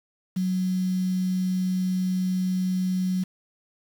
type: tone with quantisation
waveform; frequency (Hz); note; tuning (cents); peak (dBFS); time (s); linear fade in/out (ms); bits
sine; 184.9; F#3; -1; -22; 0.36-3.24; 10; 7
effects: none